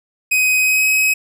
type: tone with pitch glide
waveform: 45% pulse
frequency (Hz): 2515 to 2543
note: D#7 to D#7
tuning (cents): +18 to +37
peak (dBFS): -12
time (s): 0.31-1.14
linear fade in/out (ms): 10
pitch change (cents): +19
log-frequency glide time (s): 0.59-0.87
effects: none